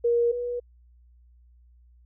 sine tone pair in turn, 472.9 / 485.1 Hz, A#4 / B4, +25 / -31 cents, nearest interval unison, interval 44 cents, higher second, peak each -19 / -27 dBFS, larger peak first, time 0.04-0.32 / 0.32-0.6 s, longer neither, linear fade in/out 10 ms, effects added 60 Hz sine -53 dBFS peak until 2.05 s

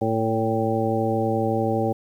harmonic tone with a mistuned harmonic, 111.9 Hz, A2, 30 cents sharp, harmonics 1 / 2 / 3 / 4 / 5 / 7, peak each -27 / -27 / -27 / -27 / -27 / -27 dBFS, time 0.01-1.93 s, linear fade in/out 10 ms, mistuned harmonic 1, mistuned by -20 cents, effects 9-bit

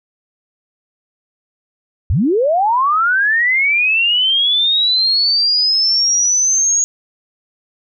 sine linear sweep, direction up, 59.8 to 6680 Hz, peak -11 dBFS, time 2.1-6.84 s, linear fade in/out 0 ms, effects none

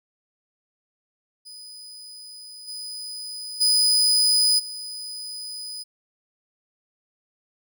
35% pulse tone with level steps, 4978 Hz, D#8, in tune, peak -38 / -31 / -15 / -31 dBFS, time 1.45-5.84 s, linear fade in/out 20 ms, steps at 2.67 / 3.6 / 4.58 s, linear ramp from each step 20 ms, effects none

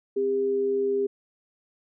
sine tone pair together, 260.9 / 401.7 Hz, C4 / G4, -5 / +42 cents, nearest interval perfect fifth, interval 747 cents, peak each -34 / -22 dBFS, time 0.16-1.07 s, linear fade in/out 10 ms, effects none

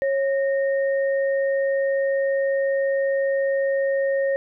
sine tone pair together, 547 / 1847.3 Hz, C#5 / A#6, -23 / -16 cents, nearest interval octave + major sixth, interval 2107 cents, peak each -19 / -31 dBFS, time 0.02-4.36 s, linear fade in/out 0 ms, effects none

